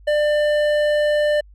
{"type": "tone with hard clipping", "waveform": "triangle", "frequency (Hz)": 596, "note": "D5", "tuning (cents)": 25, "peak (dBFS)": -17, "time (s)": [0.07, 1.41], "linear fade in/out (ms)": 10, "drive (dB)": 14, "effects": ["added 50 Hz sine -43 dBFS peak until 1.54 s"]}